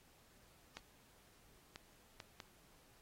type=clicks; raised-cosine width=0.2 ms; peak=-30 dBFS; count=4; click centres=0.77 / 1.759 / 2.202 / 2.402 s; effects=pink hiss -68 dBFS RMS until 3.01 s + AAC 48 kbps